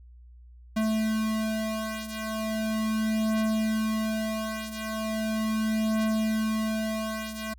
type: beating tone pair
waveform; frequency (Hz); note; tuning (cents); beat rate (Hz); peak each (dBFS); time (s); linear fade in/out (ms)
square; 218.7 / 219.08; A3 / A3; -10 / -7; 0.38; -28 / -32; 0.76-7.54; 10
effects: added 60 Hz sine -47 dBFS peak until 7.58 s